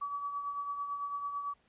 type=tone with tremolo; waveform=sine; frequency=1143 Hz; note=D6; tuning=47 cents flat; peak=-32 dBFS; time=0.01-1.54 s; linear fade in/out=10 ms; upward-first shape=triangle; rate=9 Hz; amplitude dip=55%; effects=pink hiss -70 dBFS RMS until 1.68 s + resampled to 8000 Hz